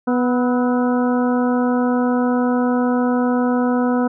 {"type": "harmonic tone with a mistuned harmonic", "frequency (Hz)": 246.9, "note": "B3", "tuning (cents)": 0, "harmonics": [1, 2, 3, 4, 5, 6], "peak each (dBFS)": [-16, -22, -26, -28, -30, -32], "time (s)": [0.07, 4.08], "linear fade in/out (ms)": 10, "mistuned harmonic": 5, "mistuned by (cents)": 68, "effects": []}